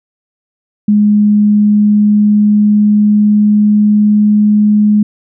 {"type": "tone with pitch glide", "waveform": "sine", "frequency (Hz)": [208.4, 209.7], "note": ["G#3", "G#3"], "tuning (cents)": [6, 17], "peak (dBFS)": -5, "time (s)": [0.88, 5.03], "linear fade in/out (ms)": 5, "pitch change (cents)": 11, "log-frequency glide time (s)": [1.42, 4.53], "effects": []}